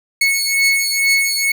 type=beating tone pair; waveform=sawtooth; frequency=2200 / 2202.2 Hz; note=C#7 / C#7; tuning=-14 / -12 cents; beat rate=2.2 Hz; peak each=-13 dBFS; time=0.21-1.52 s; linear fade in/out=5 ms; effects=none